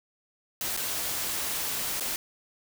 white noise with dropouts, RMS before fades -31 dBFS, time 0.61-2.16 s, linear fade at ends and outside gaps 1 ms, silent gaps 0.766-0.773 / 1.999-2.007 s, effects none

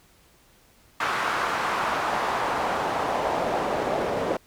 pink noise with band-pass filter sweep, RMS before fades -26 dBFS, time 1-4.37 s, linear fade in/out 5 ms, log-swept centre 1300 to 550 Hz, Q 1.7, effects pink hiss -58 dBFS RMS until 4.46 s

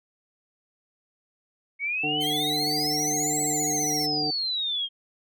sine exponential two-way sweep, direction up then down, 2200 to 7860 to 3181 Hz, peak -25 dBFS, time 1.79-4.89 s, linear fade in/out 50 ms, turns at 3.41 s
harmonic tone, 150 Hz, D3, 37 cents sharp, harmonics 1 / 2 / 3 / 5, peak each -37 / -31 / -34 / -32 dBFS, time 2.03-4.31 s, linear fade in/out 10 ms
5% pulse tone with vibrato, 2077 Hz, C7, 13 cents flat, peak -24 dBFS, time 2.2-4.07 s, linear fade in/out 20 ms, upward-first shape sine, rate 15 Hz, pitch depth 86 cents each way
effects none

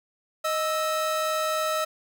45% pulse tone pair together, 624 / 1311.6 Hz, D#5 / E6, +5 / -9 cents, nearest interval octave + minor second, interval 1286 cents, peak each -27 dBFS, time 0.44-1.85 s, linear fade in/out 10 ms, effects none

